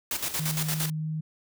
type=noise with tremolo; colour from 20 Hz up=white; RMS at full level=-29 dBFS; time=0.11-0.9 s; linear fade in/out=2 ms; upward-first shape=square; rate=8.7 Hz; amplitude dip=65%
type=tone with pitch glide; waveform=sine; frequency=155.7 to 156.6 Hz; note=D#3 to D#3; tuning=+2 to +11 cents; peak=-28 dBFS; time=0.39-1.21 s; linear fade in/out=10 ms; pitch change=+9 cents; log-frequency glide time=1-1.07 s
effects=none